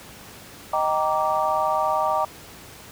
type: chord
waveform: sine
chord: Eb major seventh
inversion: none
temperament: just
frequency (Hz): 622.3 / 777.8 / 933.4 / 1166.7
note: Eb5 / G5 / Bb5 / D6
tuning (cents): 0 / -14 / +2 / -12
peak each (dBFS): -25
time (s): 0.73-2.25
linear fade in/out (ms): 5
effects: pink hiss -43 dBFS RMS until 2.91 s + high-pass 60 Hz 12 dB/octave